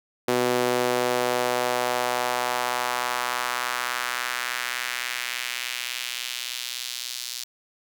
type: tone with high-pass filter sweep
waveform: sawtooth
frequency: 123.5 Hz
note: B2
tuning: in tune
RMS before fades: -27 dBFS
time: 0.28-7.44 s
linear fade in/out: 5 ms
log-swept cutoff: 360 to 4500 Hz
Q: 1.5
effects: none